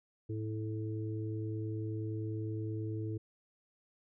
harmonic tone, 108.7 Hz, A2, 21 cents flat, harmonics 1 / 3 / 4, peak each -36 / -41 / -45 dBFS, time 0.29-3.18 s, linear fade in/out 10 ms, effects none

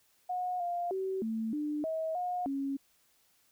sine tone with pitch steps, 726 / 699 / 381.1 / 222.8 / 298.3 / 641 / 719 / 275.2 Hz, F#5 / F5 / G4 / A3 / D4 / E5 / F#5 / C#4, -33 / +1 / -49 / +22 / +27 / -49 / -50 / -12 cents, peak -31 dBFS, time 0.29-2.77 s, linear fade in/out 10 ms, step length 310 ms, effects white hiss -69 dBFS RMS until 3.51 s

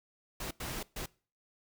pink noise bursts at uneven times, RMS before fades -39 dBFS, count 3, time 0.4-0.51 / 0.6-0.83 / 0.96-1.06 s, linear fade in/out 5 ms, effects noise-tail reverb RT60 0.4 s tail -23 dB re dry

